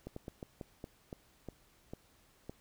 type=slowing click train; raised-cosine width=2 ms; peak=-29 dBFS; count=10; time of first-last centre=0.07-2.495 s; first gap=94 ms; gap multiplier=1.25; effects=pink hiss -67 dBFS RMS until 2.6 s